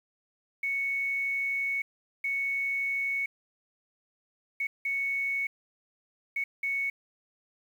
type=tone bursts at uneven times; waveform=sine; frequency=2217 Hz; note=C#7; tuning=in tune; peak=-27 dBFS; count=6; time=0.63-1.82 / 2.24-3.26 / 4.6-4.67 / 4.85-5.47 / 6.36-6.44 / 6.63-6.9 s; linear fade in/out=5 ms; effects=9-bit